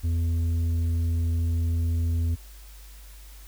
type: tone with tanh clipping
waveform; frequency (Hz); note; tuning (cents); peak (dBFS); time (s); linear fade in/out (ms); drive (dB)
sine; 83.6; E2; +25; -23; 0.03-2.36; 20; 6
effects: added 50 Hz sine -43 dBFS peak until 3.47 s + white hiss -52 dBFS RMS until 3.47 s